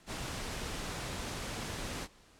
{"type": "noise", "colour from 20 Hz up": "pink", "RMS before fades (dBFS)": -39, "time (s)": [0.06, 2.08], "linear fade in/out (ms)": 50, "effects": ["pink hiss -61 dBFS RMS until 2.39 s", "low-pass 9000 Hz 12 dB/octave"]}